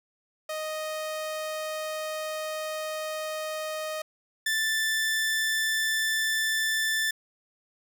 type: tone pair in turn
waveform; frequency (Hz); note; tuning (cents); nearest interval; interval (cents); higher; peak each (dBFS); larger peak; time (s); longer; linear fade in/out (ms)
sawtooth; 622.3 / 1763.9; D#5 / A6; 0 / +4; octave + tritone; 1804; second; -27 / -21; second; 0.49-4.02 / 4.46-7.11; first; 5
effects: none

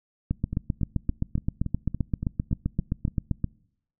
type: two click trains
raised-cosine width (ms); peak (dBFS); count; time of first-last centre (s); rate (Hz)
5; -17 / -12; 10 / 25; 0.53-3.08 / 0.31-3.443; 3.53 / 7.66
effects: noise-tail reverb RT60 0.7 s tail -25 dB re dry

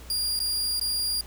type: tone with dropouts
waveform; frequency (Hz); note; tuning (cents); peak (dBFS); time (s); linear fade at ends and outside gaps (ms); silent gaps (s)
sawtooth; 4812; D8; +41; -22; 0.1-1.21; 2; 0.392-0.401 / 0.797-0.812
effects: added 60 Hz sine -43 dBFS peak until 1.26 s + pink hiss -49 dBFS RMS until 1.26 s

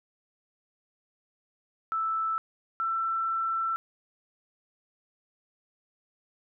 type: tone pair in turn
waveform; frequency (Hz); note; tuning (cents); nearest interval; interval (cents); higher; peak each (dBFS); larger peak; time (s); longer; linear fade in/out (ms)
sine; 1318.5 / 1337.7; E6 / E6; 0 / +25; unison; 25; second; -26; neither; 1.92-2.38 / 2.8-3.76; second; 0
effects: none

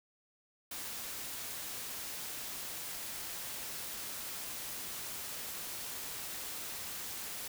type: noise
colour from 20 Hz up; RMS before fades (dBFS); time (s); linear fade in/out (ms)
white; -42; 0.71-7.48; 5
effects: none

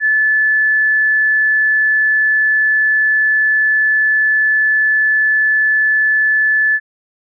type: tone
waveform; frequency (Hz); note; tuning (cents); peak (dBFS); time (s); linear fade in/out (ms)
sine; 1735; A6; -25; -10; 0-6.8; 50
effects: none

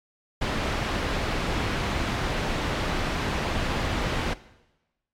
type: low-pass noise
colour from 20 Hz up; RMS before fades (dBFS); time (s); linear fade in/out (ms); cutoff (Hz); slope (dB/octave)
pink; -27; 0.41-4.34; 10; 3500; 12
effects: noise-tail reverb RT60 1.0 s tail -18 dB re dry + MP3 96 kbps

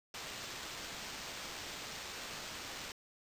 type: noise with sample-and-hold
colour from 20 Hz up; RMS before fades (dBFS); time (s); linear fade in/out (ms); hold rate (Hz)
white; -45; 0.14-2.92; 2; 11025
effects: resampled to 32000 Hz

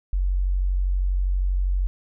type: tone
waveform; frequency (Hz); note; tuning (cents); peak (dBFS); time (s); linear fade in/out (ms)
sine; 46.25; F#1; 0; -19; 0.13-1.87; 0
effects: none

